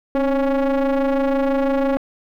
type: ring-modulated tone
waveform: square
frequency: 140 Hz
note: C#3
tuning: 18 cents sharp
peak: -14 dBFS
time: 0.15-1.97 s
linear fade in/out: 0 ms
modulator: 407 Hz
effects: low-pass 2000 Hz 12 dB/octave + 9-bit